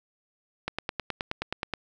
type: click train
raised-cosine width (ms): 0.3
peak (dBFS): -13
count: 11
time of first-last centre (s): 0.68-1.737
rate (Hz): 9.46
effects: none